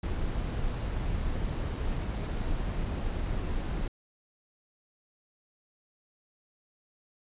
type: noise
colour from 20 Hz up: brown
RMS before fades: -31 dBFS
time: 0.03-3.88 s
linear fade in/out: 5 ms
effects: resampled to 8000 Hz